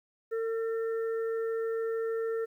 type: harmonic tone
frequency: 452.2 Hz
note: A4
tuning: 47 cents sharp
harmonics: 1 / 3 / 4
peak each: -29 / -44 / -47 dBFS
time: 0.31-2.46 s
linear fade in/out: 20 ms
effects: 11-bit